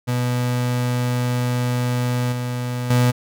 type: tone with level steps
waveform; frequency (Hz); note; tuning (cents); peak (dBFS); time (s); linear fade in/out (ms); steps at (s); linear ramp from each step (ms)
35% pulse; 123.47; B2; 0; -17 / -21 / -12; 0.07-3.12; 20; 2.32 / 2.9; 5
effects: none